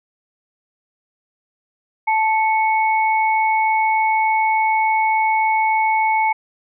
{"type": "tone pair together", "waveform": "sine", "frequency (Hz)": [876.6, 2209], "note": ["A5", "C#7"], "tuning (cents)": [-7, -7], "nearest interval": "octave + major third", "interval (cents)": 1600, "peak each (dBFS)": [-15, -21], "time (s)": [2.07, 6.33], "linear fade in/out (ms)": 10, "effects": []}